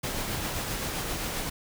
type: noise with tremolo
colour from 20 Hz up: pink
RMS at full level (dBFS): -31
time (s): 0.03-1.5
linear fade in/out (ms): 10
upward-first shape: sine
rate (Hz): 7.6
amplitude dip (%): 25
effects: none